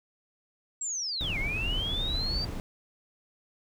sine linear two-way sweep, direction down then up, 7710 to 2089 to 4702 Hz, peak -30 dBFS, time 0.81-2.45 s, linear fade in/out 5 ms, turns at 1.38 s
brown noise, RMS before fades -33 dBFS, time 1.21-2.6 s, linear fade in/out 0 ms
effects none

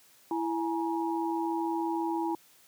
sine tone cluster, 331.7 / 836 / 950 Hz, E4 / G#5 / A#5, +11 / +11 / +33 cents, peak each -30 / -34 / -35 dBFS, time 0.31-2.35 s, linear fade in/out 2 ms, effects white hiss -60 dBFS RMS until 2.67 s + high-pass 100 Hz 12 dB/octave

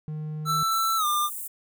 triangle tone, 153.6 Hz, D#3, 22 cents flat, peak -28 dBFS, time 0.08-0.63 s, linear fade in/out 0 ms
square tone with pitch glide, 1329 to 1197.8 Hz, E6 to D6, +14 to +34 cents, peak -23 dBFS, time 0.45-1.3 s, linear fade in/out 50 ms, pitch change -180 cents, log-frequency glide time 0.97-1.06 s
white high-pass noise, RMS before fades -35 dBFS, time 0.71-1.48 s, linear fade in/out 10 ms, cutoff 7800 Hz, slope 48 dB/octave
effects none

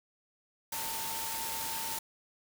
sine tone in noise, 900 Hz, A5, 39 cents sharp, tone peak -41 dBFS, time 0.72-1.99 s, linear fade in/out 5 ms, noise white, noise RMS -37 dBFS, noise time 0.72-1.99 s, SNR -7 dB, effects none

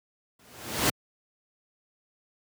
pink noise with exponential growth, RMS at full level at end -20 dBFS, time 0.39-0.9 s, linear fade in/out 5 ms, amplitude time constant 110 ms, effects high-pass 100 Hz 12 dB/octave

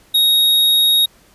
square tone, 3760 Hz, A#7, 14 cents sharp, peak -11 dBFS, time 0.14-1.06 s, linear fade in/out 10 ms, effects pink hiss -51 dBFS RMS until 1.34 s + resampled to 32000 Hz

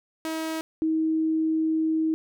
sawtooth / sine tone pair in turn, 319.9 / 318.1 Hz, D#4 / D#4, +48 / +38 cents, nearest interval unison, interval 10 cents, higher first, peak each -24 / -21 dBFS, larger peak second, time 0.25-0.61 / 0.82-2.14 s, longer second, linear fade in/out 0 ms, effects none

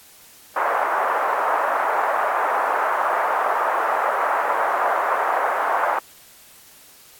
pink band-pass noise, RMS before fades -21 dBFS, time 0.56-5.99 s, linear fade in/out 5 ms, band 640 to 1400 Hz, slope 24 dB/octave, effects white hiss -48 dBFS RMS until 7.19 s + AAC 64 kbps

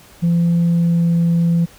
sine tone with pitch glide, 170.4 to 169.13 Hz, F3 to E3, -42 to +45 cents, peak -10 dBFS, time 0.22-1.66 s, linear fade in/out 20 ms, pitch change -13 cents, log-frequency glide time 0.62-1.14 s, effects tanh soft clip ceiling -10 dBFS + pink hiss -45 dBFS RMS until 1.78 s

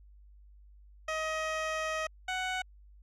15% pulse tone pair in turn, 631 / 743.4 Hz, D#5 / F#5, +24 / +8 cents, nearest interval minor third, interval 284 cents, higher second, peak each -25 dBFS, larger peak neither, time 1.08-2.07 / 2.28-2.62 s, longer first, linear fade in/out 5 ms, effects added 50 Hz sine -53 dBFS peak until 3.02 s + low-pass 6000 Hz 12 dB/octave

